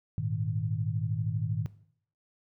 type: chord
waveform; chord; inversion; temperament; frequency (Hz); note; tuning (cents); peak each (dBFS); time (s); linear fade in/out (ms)
sine; Ab suspended second; none; equal with one note detuned; 103.83 / 116.54 / 156.01; Ab2 / Bb2 / Eb3; 0 / 0 / +5; -33; 0.18-1.66; 0
effects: noise-tail reverb RT60 0.6 s tail -17 dB re dry